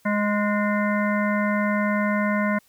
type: harmonic tone with a mistuned harmonic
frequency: 207.7 Hz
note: G#3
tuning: in tune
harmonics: 1 / 3 / 5 / 7 / 9 / 10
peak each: -22 / -27 / -29 / -30 / -32 / -32 dBFS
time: 0.05-2.59 s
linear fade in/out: 10 ms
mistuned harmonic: 9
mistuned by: -47 cents
effects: white hiss -60 dBFS RMS until 2.68 s